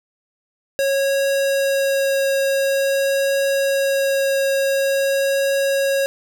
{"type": "tone with vibrato", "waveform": "square", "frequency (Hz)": 548, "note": "C#5", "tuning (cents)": -20, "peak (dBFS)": -17, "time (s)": [0.79, 6.06], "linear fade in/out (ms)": 0, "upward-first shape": "triangle", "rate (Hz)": 0.47, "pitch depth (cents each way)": 8, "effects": []}